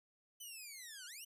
10% pulse linear two-way sweep, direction down then up, 3046 to 1400 to 3046 Hz, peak -40 dBFS, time 0.4-1.25 s, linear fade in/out 10 ms, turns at 1.06 s, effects resampled to 32000 Hz

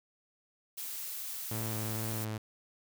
blue noise, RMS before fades -40 dBFS, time 0.77-2.25 s, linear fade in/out 10 ms
sawtooth tone with vibrato, 110 Hz, A2, in tune, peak -31 dBFS, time 1.51-2.38 s, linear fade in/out 5 ms, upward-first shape triangle, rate 2.2 Hz, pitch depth 28 cents each way
effects none

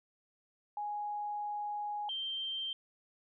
sine tone pair in turn, 830.6 / 3143 Hz, G#5 / G7, 0 / +4 cents, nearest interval octave + major seventh, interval 2304 cents, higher second, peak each -35 / -35 dBFS, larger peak neither, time 0.77-2.09 / 2.09-2.73 s, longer first, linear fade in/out 2 ms, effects none

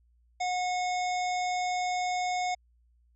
harmonic tone, 726 Hz, F#5, 33 cents flat, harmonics 1 / 3 / 5 / 7 / 9 / 10, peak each -28 / -36 / -43 / -44 / -46 / -47 dBFS, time 0.4-2.55 s, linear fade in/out 10 ms, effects added 59 Hz sine -62 dBFS peak until 3.15 s

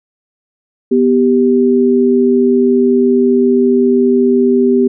sine tone pair together, 246.9 / 392.3 Hz, B3 / G4, 0 / +1 cents, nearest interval minor sixth, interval 801 cents, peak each -10 dBFS, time 0.91-4.88 s, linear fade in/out 10 ms, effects none

